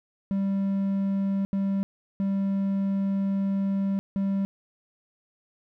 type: tone bursts at uneven times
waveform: triangle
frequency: 196 Hz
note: G3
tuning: in tune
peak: -21 dBFS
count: 4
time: 0.31-1.45 / 1.53-1.83 / 2.2-3.99 / 4.16-4.45 s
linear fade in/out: 0 ms
effects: none